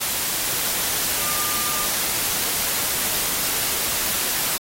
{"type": "tone in noise", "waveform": "sine", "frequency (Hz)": 1200, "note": "D6", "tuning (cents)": 37, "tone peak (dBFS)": -32, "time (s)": [1.21, 1.87], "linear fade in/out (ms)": 20, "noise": "white", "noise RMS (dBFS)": -23, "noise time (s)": [0, 4.58], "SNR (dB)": -12, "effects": ["AAC 48 kbps"]}